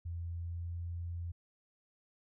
sine tone with pitch glide, 85 to 85.79 Hz, F2 to F2, -46 to -30 cents, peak -37 dBFS, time 0.05-1.32 s, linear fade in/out 10 ms, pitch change +16 cents, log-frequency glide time 0.31-0.74 s, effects none

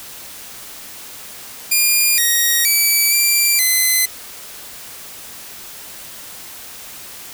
5% pulse tone with pitch steps, 2414 / 1882 / 2303 / 2359 / 2037 Hz, D7 / A#6 / D7 / D7 / C7, +47 / +16 / -34 / +7 / -47 cents, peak -3 dBFS, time 1.71-4.06 s, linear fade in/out 10 ms, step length 470 ms, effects white hiss -35 dBFS RMS until 7.33 s

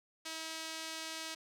sawtooth tone with band-pass filter, 321.2 Hz, E4, 45 cents flat, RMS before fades -43 dBFS, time 0.25-1.35 s, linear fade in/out 10 ms, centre 4900 Hz, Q 0.81, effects none

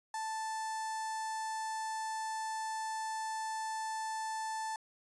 sawtooth tone with notch filter, 880 Hz, A5, in tune, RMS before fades -38 dBFS, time 0.14-4.76 s, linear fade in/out 2 ms, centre 2900 Hz, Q 0.69, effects resampled to 22050 Hz

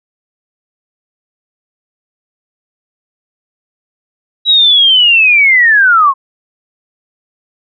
sine linear sweep, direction down, 3900 to 1044 Hz, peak -4 dBFS, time 4.45-6.14 s, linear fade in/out 50 ms, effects none

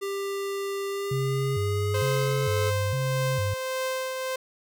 square tone with pitch glide, 395.9 to 431.7 Hz, G4 to A4, +17 to -33 cents, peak -29 dBFS, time 0.01-2.71 s, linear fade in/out 20 ms, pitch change +150 cents, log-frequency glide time 0.89-2.5 s
sine tone with vibrato, 115.3 Hz, A#2, 19 cents flat, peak -25 dBFS, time 1.11-3.54 s, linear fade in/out 5 ms, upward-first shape square, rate 1.1 Hz, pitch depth 260 cents each way
sawtooth tone with tremolo, 520 Hz, C5, 11 cents flat, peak -22 dBFS, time 1.94-4.36 s, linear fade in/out 5 ms, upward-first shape triangle, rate 1.7 Hz, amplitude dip 40%
effects none

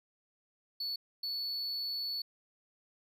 triangle tone bursts at uneven times, 4435 Hz, C#8, in tune, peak -33 dBFS, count 2, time 0.8-0.96 / 1.23-2.22 s, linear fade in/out 5 ms, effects none

